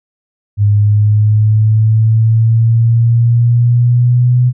sine linear sweep, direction up, 102.5 to 124.8 Hz, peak -6 dBFS, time 0.57-4.53 s, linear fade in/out 50 ms, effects none

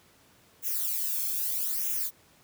violet noise with flanger, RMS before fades -30 dBFS, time 0.62-2.11 s, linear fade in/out 50 ms, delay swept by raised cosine 0.22 to 1.05 ms, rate 0.79 Hz, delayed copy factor -0.85, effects pink hiss -60 dBFS RMS until 2.43 s + high-pass 80 Hz 12 dB/octave

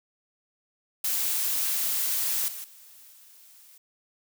blue noise with level steps, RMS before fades -27 / -38 / -51 / -53 dBFS, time 1.04-3.78 s, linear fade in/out 5 ms, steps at 2.48 / 2.64 / 3.12 s, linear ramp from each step 2 ms, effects none

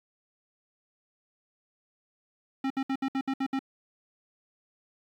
square tone bursts, 268.2 Hz, C4, 43 cents sharp, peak -27 dBFS, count 8, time 2.64-3.592 s, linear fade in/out 5 ms, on 63 ms, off 64 ms, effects low-pass 3000 Hz 12 dB/octave + 10-bit

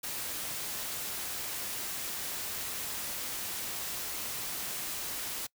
white noise, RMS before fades -37 dBFS, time 0.03-5.47 s, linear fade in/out 10 ms, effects noise-tail reverb RT60 0.1 s tail -24 dB re dry

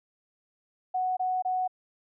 sine tone bursts, 740 Hz, F#5, in tune, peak -25 dBFS, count 3, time 0.94-1.678 s, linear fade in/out 10 ms, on 230 ms, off 24 ms, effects none

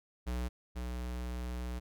square tone pair in turn, 61.2 / 61.2 Hz, B1 / B1, -15 / -15 cents, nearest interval unison, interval 0 cents, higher neither, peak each -34 / -37 dBFS, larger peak first, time 0.26-0.49 / 0.75-1.8 s, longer second, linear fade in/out 20 ms, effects none

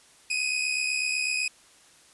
sawtooth tone pair together, 2483 / 2551 Hz, D#7 / D#7, -4 / +43 cents, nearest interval unison, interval 47 cents, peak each -24 / -26 dBFS, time 0.3-1.48 s, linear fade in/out 5 ms, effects white hiss -56 dBFS RMS until 2.13 s + resampled to 24000 Hz

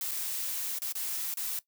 blue noise with dropouts, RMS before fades -34 dBFS, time 0.01-1.59 s, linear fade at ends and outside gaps 1 ms, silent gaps 0.111-0.115 / 0.787-0.819 / 0.923-0.953 / 1.34-1.371 s, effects noise-tail reverb RT60 0.1 s tail -17 dB re dry

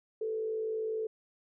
sine tone with frequency modulation, 440 Hz, A4, in tune, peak -31 dBFS, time 0.21-1.07 s, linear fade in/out 5 ms, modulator 52.3 Hz, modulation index 0.44, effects none

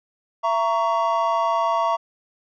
triangle chord, A# diminished, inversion second, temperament just, 671.3 / 932.3 / 1118.8 Hz, E5 / A#5 / C#6, +31 / 0 / +16 cents, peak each -21 dBFS, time 0.43-1.97 s, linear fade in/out 20 ms, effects resampled to 16000 Hz

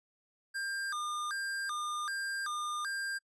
square tone with vibrato, 1389 Hz, F6, 10 cents flat, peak -35 dBFS, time 0.54-3.19 s, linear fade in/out 20 ms, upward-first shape square, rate 1.3 Hz, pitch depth 240 cents each way, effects noise-tail reverb RT60 0.1 s tail -26 dB re dry + resampled to 24000 Hz

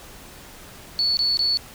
sine tone bursts, 4435 Hz, C#8, in tune, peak -18 dBFS, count 3, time 0.99-1.572 s, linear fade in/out 0 ms, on 180 ms, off 21 ms, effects pink hiss -43 dBFS RMS until 1.74 s

